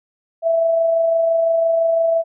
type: tone with amplitude modulation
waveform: sine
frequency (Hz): 661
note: E5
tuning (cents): +5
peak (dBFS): -12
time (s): 0.42-2.24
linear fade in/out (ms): 50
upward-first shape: sine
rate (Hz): 25.9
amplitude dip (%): 30
effects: none